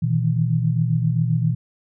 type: tone cluster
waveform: sine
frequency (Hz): 120.4 / 155.4 / 163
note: B2 / D#3 / E3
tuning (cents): -44 / -2 / -19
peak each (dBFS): -20 / -24 / -21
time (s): 0.02-1.55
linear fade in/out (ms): 10
effects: none